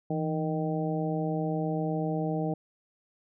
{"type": "harmonic tone with a mistuned harmonic", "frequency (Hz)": 155.56, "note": "D#3", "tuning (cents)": 0, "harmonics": [1, 2, 3, 4, 5], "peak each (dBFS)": [-30, -33, -35, -36, -37], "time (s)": [0.1, 2.54], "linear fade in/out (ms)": 5, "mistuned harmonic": 1, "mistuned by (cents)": 84, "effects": []}